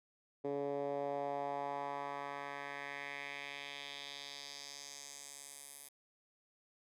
10% pulse tone with band-pass filter sweep, 141.6 Hz, C#3, 37 cents sharp, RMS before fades -43 dBFS, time 0.44-5.89 s, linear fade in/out 10 ms, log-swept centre 410 to 11000 Hz, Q 2.1, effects none

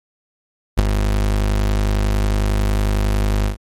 35% pulse tone with ADSR envelope, 51 Hz, G#1, 31 cents flat, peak -6 dBFS, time 0.77-3.57 s, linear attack 19 ms, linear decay 22 ms, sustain -7 dB, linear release 110 ms, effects MP3 64 kbps

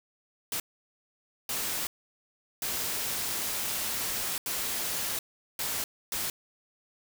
white noise bursts at uneven times, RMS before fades -32 dBFS, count 6, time 0.52-0.6 / 1.49-1.87 / 2.62-4.38 / 4.46-5.19 / 5.59-5.84 / 6.12-6.3 s, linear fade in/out 2 ms, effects none

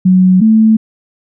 sine tone pair in turn, 185 / 220 Hz, F#3 / A3, 0 / 0 cents, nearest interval minor third, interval 300 cents, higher second, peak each -4 dBFS, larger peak neither, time 0.05-0.41 / 0.41-0.77 s, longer neither, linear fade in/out 10 ms, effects none

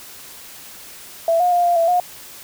sine tone with pitch steps, 665 / 715 / 703 / 697 / 668 / 716 Hz, E5 / F5 / F5 / F5 / E5 / F5, +15 / +41 / +11 / -4 / +23 / +43 cents, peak -13 dBFS, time 1.28-2 s, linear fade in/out 2 ms, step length 120 ms, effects white hiss -39 dBFS RMS until 2.43 s

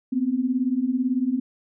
sine beating tone pair, 242.5 / 260.5 Hz, B3 / C4, -31 / -7 cents, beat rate 18 Hz, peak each -25 / -22 dBFS, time 0.12-1.4 s, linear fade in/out 10 ms, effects none

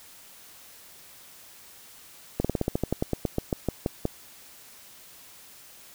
slowing click train, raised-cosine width 2 ms, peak -11 dBFS, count 17, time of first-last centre 2.4-4.054 s, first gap 46 ms, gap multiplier 1.1, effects white hiss -50 dBFS RMS until 5.94 s

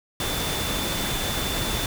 sine tone in noise, 3520 Hz, A7, in tune, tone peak -32 dBFS, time 0.2-1.86 s, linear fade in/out 2 ms, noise pink, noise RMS -27 dBFS, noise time 0.2-1.86 s, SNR -8 dB, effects none

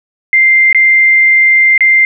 sine tone with dropouts, 2093 Hz, C7, in tune, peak -4 dBFS, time 0.33-2.05 s, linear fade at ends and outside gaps 1 ms, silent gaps 0.728-0.747 / 1.778-1.807 s, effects none

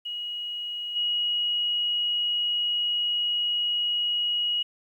sine tone with level steps, 2900 Hz, F#7, 35 cents flat, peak -30 / -23 dBFS, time 0.05-4.63 s, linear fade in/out 10 ms, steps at 0.95 s, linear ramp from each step 20 ms, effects 10-bit

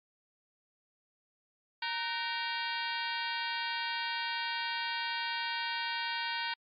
harmonic tone with a mistuned harmonic, 465.3 Hz, A#4, 3 cents flat, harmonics 2 / 3 / 4 / 5 / 6 / 7 / 8 / 9 / 10, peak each -38 / -40 / -41 / -42 / -43 / -43 / -44 / -45 / -45 dBFS, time 1.82-6.54 s, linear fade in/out 5 ms, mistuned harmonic 3, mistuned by +140 cents, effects AAC 64 kbps

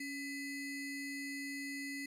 square ring-modulated tone, 1143 Hz, D6, 47 cents flat, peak -38 dBFS, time 0-2.06 s, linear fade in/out 5 ms, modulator 865 Hz, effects resampled to 32000 Hz + 11-bit

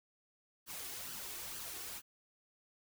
white noise with flanger, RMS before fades -45 dBFS, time 0.66-2.02 s, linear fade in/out 50 ms, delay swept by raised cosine 0.65 to 2.75 ms, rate 2.2 Hz, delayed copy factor +0.5, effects none

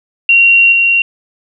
sine tone with level steps, 2751 Hz, F7, 27 cents flat, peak -4 / -7 dBFS, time 0.29-1.02 s, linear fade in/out 2 ms, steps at 0.72 s, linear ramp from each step 5 ms, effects none

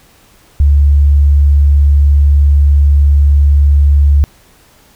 sine tone, 71.6 Hz, D2, 43 cents flat, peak -4 dBFS, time 0.6-4.24 s, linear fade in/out 0 ms, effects pink hiss -46 dBFS RMS until 4.95 s

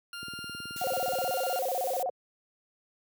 20% pulse tone, 1400 Hz, F6, 4 cents sharp, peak -33 dBFS, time 0.13-1.59 s, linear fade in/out 2 ms
click train, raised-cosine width 3 ms, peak -32 dBFS, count 21, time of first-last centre 0.23-1.294 s, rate 18.8 Hz
blue noise, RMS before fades -39 dBFS, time 0.76-2.03 s, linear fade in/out 5 ms
sine tone with vibrato, 620 Hz, D#5, 6 cents flat, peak -28 dBFS, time 0.81-2.1 s, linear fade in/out 5 ms, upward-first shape square, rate 16 Hz, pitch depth 280 cents each way
effects high-pass 100 Hz 12 dB/octave

